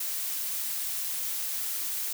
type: noise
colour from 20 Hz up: blue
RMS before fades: -32 dBFS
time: 0-2.13 s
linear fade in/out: 5 ms
effects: none